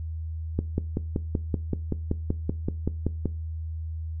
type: click train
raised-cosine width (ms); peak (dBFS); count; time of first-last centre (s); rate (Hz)
3; -12; 15; 0.59-3.257; 5.25
effects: noise-tail reverb RT60 0.3 s tail -19 dB re dry + added 80 Hz sine -30 dBFS peak until 4.2 s